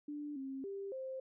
sine tone with pitch steps, 294.2 / 268.5 / 395 / 525 Hz, D4 / C4 / G4 / C5, +3 / +45 / +13 / +6 cents, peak -40 dBFS, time 0.08-1.2 s, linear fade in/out 5 ms, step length 280 ms, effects none

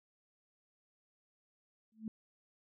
sine tone with exponential growth, 219.8 Hz, A3, 2 cents flat, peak -34 dBFS, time 1.92-2.08 s, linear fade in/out 2 ms, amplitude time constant 33 ms, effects none

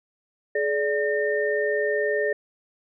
sine tone cluster, 423.5 / 583 / 1819 Hz, G#4 / D5 / A#6, +34 / -13 / -43 cents, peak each -24 / -26 / -27 dBFS, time 0.55-2.33 s, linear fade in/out 5 ms, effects none

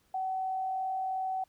sine tone with frequency modulation, 757 Hz, F#5, 39 cents sharp, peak -30 dBFS, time 0.14-1.44 s, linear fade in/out 5 ms, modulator 42.9 Hz, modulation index 0.22, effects pink hiss -70 dBFS RMS until 1.48 s

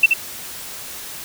sine tone with echo, 2684 Hz, E7, 31 cents sharp, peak -6 dBFS, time 0.03-0.06 s, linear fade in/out 5 ms, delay 77 ms, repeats 1, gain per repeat -5 dB, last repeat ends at 0.137 s, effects white hiss -33 dBFS RMS until 1.24 s

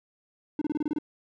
triangle tone bursts, 300.9 Hz, D4, 42 cents sharp, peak -23 dBFS, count 8, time 0.59-0.986 s, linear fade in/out 2 ms, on 25 ms, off 28 ms, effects none

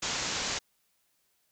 white low-pass noise, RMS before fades -33 dBFS, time 0.02-0.59 s, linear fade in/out 10 ms, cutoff 7300 Hz, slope 96 dB/octave, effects white hiss -73 dBFS RMS until 1.51 s

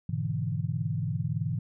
sine chord, E dominant seventh, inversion first, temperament equal, 103.83 / 123.47 / 146.83 / 164.81 Hz, G#2 / B2 / D3 / E3, 0 / 0 / 0 / 0 cents, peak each -33 dBFS, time 0.09-1.59 s, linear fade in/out 5 ms, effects none

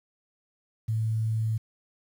sine tone, 110.8 Hz, A2, 13 cents sharp, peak -24 dBFS, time 0.88-1.58 s, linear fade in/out 10 ms, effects 9-bit

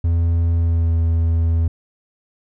triangle tone with pitch glide, 84.1 to 82.61 Hz, E2 to E2, +35 to +4 cents, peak -12 dBFS, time 0.04-1.68 s, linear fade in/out 5 ms, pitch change -31 cents, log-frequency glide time 0.56-0.95 s, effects none

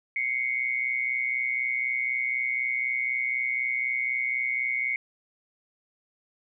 sine tone pair together, 2093 / 2217 Hz, C7 / C#7, 0 / 0 cents, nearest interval minor second, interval 100 cents, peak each -29 / -27 dBFS, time 0.16-4.96 s, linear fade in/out 2 ms, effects none

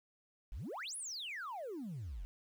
sine exponential two-way sweep, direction up then down, 39 to 10940 to 39 Hz, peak -39 dBFS, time 0.52-2.25 s, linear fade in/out 0 ms, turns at 0.96 s, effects tanh soft clip ceiling -39 dBFS + 11-bit

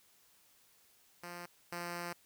5% pulse tone pair in turn, 174.61 / 173.5 Hz, F3 / F3, 0 / -11 cents, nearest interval unison, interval 11 cents, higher first, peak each -33 / -28 dBFS, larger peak second, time 1.23-1.46 / 1.72-2.13 s, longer second, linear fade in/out 5 ms, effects white hiss -67 dBFS RMS until 2.25 s

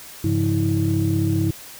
sine tone cluster, 99.7 / 135.4 / 171.2 / 322.7 Hz, G2 / C#3 / F3 / E4, +30 / -40 / -34 / -37 cents, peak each -20 / -24 / -25 / -21 dBFS, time 0.24-1.51 s, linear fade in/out 5 ms, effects tanh soft clip ceiling -10 dBFS + white hiss -40 dBFS RMS until 1.79 s

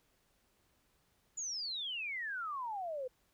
sine exponential sweep, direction down, 7040 to 493.9 Hz, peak -37 dBFS, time 1.37-3.08 s, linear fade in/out 10 ms, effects pink hiss -74 dBFS RMS until 3.33 s

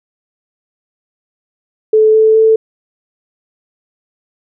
sine tone with pitch steps, 434.6 / 438.4 / 442.2 Hz, A4 / A4 / A4, -21 / -6 / +9 cents, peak -5 dBFS, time 1.93-2.56 s, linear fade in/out 5 ms, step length 210 ms, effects none

